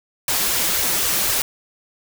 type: noise with flanger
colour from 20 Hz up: white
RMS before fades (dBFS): -20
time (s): 0.28-1.42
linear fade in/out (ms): 2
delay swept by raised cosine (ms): 1.7 to 6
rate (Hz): 3.9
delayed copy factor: +0.75
effects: none